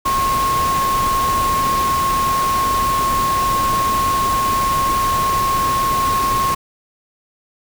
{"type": "tone in noise", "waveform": "sine", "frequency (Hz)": 1082, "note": "C#6", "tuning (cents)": -42, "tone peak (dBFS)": -15, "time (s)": [0.05, 6.55], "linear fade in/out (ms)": 10, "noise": "pink", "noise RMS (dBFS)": -24, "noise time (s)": [0.05, 6.55], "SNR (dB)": 6, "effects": []}